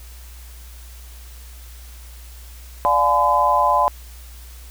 sine chord, D diminished seventh, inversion none, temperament just, 587.3 / 704.8 / 845.8 / 1014.9 Hz, D5 / F5 / Ab5 / Cb6, 0 / +16 / +31 / +47 cents, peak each -22 / -22 / -20 / -16 dBFS, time 2.85-3.88 s, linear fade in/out 0 ms, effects added 60 Hz sine -37 dBFS peak until 4.7 s + white hiss -46 dBFS RMS until 4.7 s

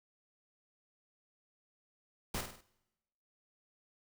pink noise with echo, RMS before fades -37 dBFS, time 2.34-2.41 s, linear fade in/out 5 ms, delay 50 ms, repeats 4, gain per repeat -6 dB, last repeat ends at 2.61 s, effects noise-tail reverb RT60 1.0 s tail -22 dB re dry

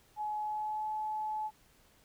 sine tone with pitch glide, 847 to 859.3 Hz, G#5 to A5, +34 to -41 cents, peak -33 dBFS, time 0.16-1.51 s, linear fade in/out 50 ms, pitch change +25 cents, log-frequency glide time 0.37-0.88 s, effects pink hiss -65 dBFS RMS until 2.04 s

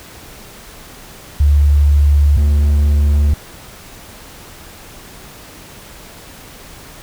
sine / triangle tone pair in turn, 72.5 / 72.87 Hz, D2 / D2, -22 / -13 cents, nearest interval unison, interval 9 cents, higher second, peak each -7 dBFS, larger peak neither, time 1.4-2.37 / 2.37-3.34 s, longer neither, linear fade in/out 5 ms, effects pink hiss -37 dBFS RMS until 7.02 s

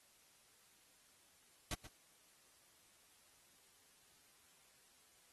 pink noise with echo, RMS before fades -41 dBFS, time 1.71-1.74 s, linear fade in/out 2 ms, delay 130 ms, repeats 1, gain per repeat -13 dB, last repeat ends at 1.87 s, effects white hiss -69 dBFS RMS until 5.32 s + AAC 32 kbps

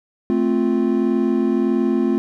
triangle chord, F major, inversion first, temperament equal, 220 / 261.6 / 349.2 Hz, A3 / C4 / F4, 0 / 0 / 0 cents, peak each -18 dBFS, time 0.3-2.18 s, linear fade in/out 0 ms, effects none

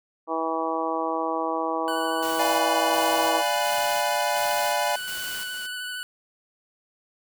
harmonic tone, 162.3 Hz, E3, 27 cents flat, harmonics 2 / 3 / 4 / 5 / 6 / 7, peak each -31 / -31 / -31 / -31 / -31 / -31 dBFS, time 0.27-3.43 s, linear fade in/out 50 ms
25% pulse tone with vibrato, 1488 Hz, F#6, 9 cents sharp, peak -27 dBFS, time 1.88-6.03 s, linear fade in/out 0 ms, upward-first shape triangle, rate 13 Hz, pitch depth 19 cents each way
white noise with tremolo, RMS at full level -36 dBFS, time 2.22-5.67 s, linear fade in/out 10 ms, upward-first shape square, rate 1.4 Hz, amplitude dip 55%
square chord, D diminished seventh, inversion none, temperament equal, 587.3 / 698.5 / 830.6 / 987.8 Hz, D5 / F5 / Ab5 / Cb6, 0 / 0 / 0 / 0 cents, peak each -29 / -29 / -28 / -31 dBFS, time 2.39-4.96 s, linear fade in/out 5 ms
effects none

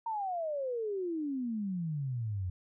sine exponential sweep, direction down, 932.3 to 88 Hz, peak -32 dBFS, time 0.06-2.5 s, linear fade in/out 5 ms, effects none

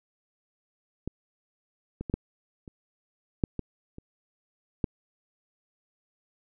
clicks, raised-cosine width 3 ms, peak -19 / -21 / -20 / -13 / -30 / -10 / -18 / -29 / -12 dBFS, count 9, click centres 1.076 / 2.01 / 2.098 / 2.14 / 2.678 / 3.438 / 3.593 / 3.984 / 4.842 s, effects none

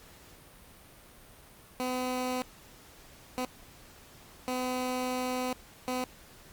15% pulse tone bursts at uneven times, 253.3 Hz, B3, 44 cents sharp, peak -24 dBFS, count 4, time 1.8-2.42 / 3.38-3.45 / 4.48-5.53 / 5.88-6.04 s, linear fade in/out 0 ms, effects pink hiss -54 dBFS RMS until 6.52 s + Opus 48 kbps

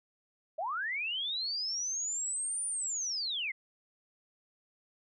sine linear two-way sweep, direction up then down, 587.3 to 9420 to 1994 Hz, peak -32 dBFS, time 0.58-3.52 s, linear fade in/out 10 ms, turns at 2.66 s, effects none

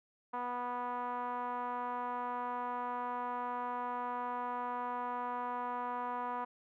5% pulse tone with low-pass filter, 245.3 Hz, B3, 12 cents flat, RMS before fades -38 dBFS, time 0.33-6.45 s, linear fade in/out 10 ms, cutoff 1000 Hz, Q 3.5, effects none

